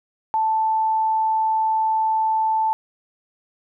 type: tone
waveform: sine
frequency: 880 Hz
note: A5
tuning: in tune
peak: -17 dBFS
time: 0.34-2.73 s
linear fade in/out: 0 ms
effects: none